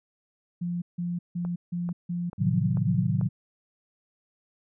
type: tone bursts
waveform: sine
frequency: 174.4 Hz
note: F3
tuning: 2 cents flat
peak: -27 dBFS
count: 7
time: 0.61-3.04 s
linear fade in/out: 10 ms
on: 210 ms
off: 160 ms
type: click train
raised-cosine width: 1 ms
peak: -27 dBFS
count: 5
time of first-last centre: 1.45-3.212 s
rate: 2.27 Hz
type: chord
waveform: sine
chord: A diminished seventh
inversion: none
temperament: equal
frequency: 110 / 130.81 / 155.56 / 185 Hz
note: A2 / C3 / Eb3 / Gb3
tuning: 0 / 0 / 0 / 0 cents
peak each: -28 dBFS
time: 2.38-3.29 s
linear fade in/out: 20 ms
effects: none